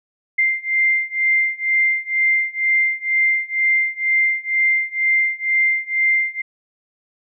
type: beating tone pair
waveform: sine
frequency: 2093 / 2095.1 Hz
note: C7 / C7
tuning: 0 / +2 cents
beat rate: 2.1 Hz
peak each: -19 / -18 dBFS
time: 0.38-6.42 s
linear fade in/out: 10 ms
effects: none